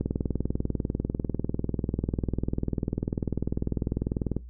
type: click train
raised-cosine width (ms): 3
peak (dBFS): -14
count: 89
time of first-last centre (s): 0.01-4.366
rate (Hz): 20.2
effects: noise-tail reverb RT60 0.2 s tail -19 dB re dry + added 60 Hz sine -40 dBFS peak until 4.49 s